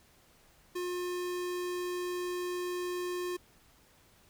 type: tone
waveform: square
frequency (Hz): 357.3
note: F4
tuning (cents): +40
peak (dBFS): -34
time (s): 0.75-3.37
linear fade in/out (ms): 10
effects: pink hiss -63 dBFS RMS until 4.29 s